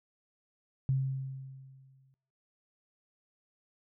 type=tone with exponential decay; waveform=sine; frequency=133.5 Hz; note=C3; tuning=35 cents sharp; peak=-24 dBFS; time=0.89-2.14 s; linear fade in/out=0 ms; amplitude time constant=270 ms; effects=noise-tail reverb RT60 0.8 s tail -26 dB re dry